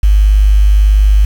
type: tone with quantisation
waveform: sine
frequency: 50.8 Hz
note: G#1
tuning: 38 cents flat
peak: -4 dBFS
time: 0.03-1.25 s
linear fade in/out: 5 ms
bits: 5
effects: none